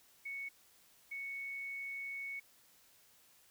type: tone bursts at uneven times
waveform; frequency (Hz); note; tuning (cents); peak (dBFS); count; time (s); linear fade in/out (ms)
sine; 2217; C#7; 0; -40; 2; 0.25-0.49 / 1.11-2.4; 10
effects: white hiss -66 dBFS RMS until 3.5 s

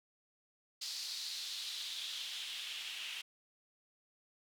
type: noise with band-pass filter sweep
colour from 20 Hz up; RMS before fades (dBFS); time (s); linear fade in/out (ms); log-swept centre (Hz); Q
white; -43; 0.81-3.22; 10; 4600 to 2800; 3.5
effects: none

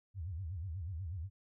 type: tone with vibrato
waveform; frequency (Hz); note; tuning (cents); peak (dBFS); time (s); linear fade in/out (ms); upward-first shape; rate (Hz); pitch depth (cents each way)
sine; 87.4; F2; +2; -38; 0.14-1.3; 50; sine; 8.2; 230
effects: none

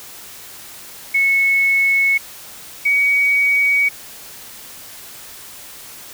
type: tone pair in turn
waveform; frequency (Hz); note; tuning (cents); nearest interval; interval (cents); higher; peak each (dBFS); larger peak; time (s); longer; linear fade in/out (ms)
sine; 2200 / 2255; C#7 / C#7; -14 / +29; unison; 43; second; -12; neither; 1.14-2.18 / 2.85-3.89; neither; 10
effects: white hiss -37 dBFS RMS until 6.13 s

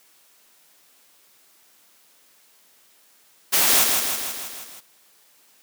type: noise with echo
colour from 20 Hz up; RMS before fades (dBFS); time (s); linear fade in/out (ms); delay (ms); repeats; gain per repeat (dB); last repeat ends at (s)
white; -18; 3.52-3.85; 20; 160; 6; -4; 4.81
effects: white hiss -57 dBFS RMS until 5.62 s + high-pass 200 Hz 12 dB/octave

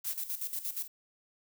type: noise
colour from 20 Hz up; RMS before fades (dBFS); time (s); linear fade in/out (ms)
blue; -39; 0.04-0.14; 10
type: noise with tremolo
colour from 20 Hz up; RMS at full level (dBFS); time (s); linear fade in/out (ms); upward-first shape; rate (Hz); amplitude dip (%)
violet; -35; 0.06-0.88; 10; square; 8.5; 70
effects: none

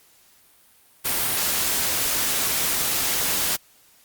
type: noise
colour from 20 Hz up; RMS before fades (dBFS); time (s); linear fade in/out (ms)
white; -23; 1.04-3.57; 20
effects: white hiss -56 dBFS RMS until 4.04 s + Opus 48 kbps

